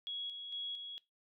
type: tone with tremolo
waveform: sine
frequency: 3332 Hz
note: G#7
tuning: 5 cents sharp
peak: -38 dBFS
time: 0.07-0.98 s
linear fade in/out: 0 ms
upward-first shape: square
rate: 2.2 Hz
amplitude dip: 45%
effects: noise-tail reverb RT60 0.2 s tail -20 dB re dry